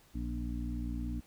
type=harmonic tone with a mistuned harmonic; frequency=59.7 Hz; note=A#1; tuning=42 cents sharp; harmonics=1 / 2 / 3 / 4 / 5; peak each=-36 / -44 / -45 / -41 / -43 dBFS; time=0.14-1.21 s; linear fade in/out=20 ms; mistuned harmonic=5; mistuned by=-15 cents; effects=pink hiss -63 dBFS RMS until 1.26 s